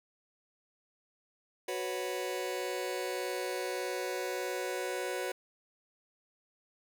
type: chord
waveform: sawtooth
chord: F# suspended fourth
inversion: none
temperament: just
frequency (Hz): 370 / 493.3 / 555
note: F#4 / B4 / C#5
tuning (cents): 0 / -2 / +2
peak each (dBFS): -33 / -34 / -35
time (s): 1.68-5.32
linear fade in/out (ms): 5
effects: none